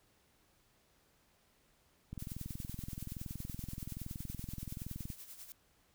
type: click train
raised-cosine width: 5 ms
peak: -30 dBFS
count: 64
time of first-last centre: 2.13-5.102 s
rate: 21.2 Hz
type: noise with tremolo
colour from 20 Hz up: blue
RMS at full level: -49 dBFS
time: 2.19-5.52 s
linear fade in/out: 0 ms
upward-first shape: sine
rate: 10 Hz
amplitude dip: 65%
effects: pink hiss -71 dBFS RMS until 5.94 s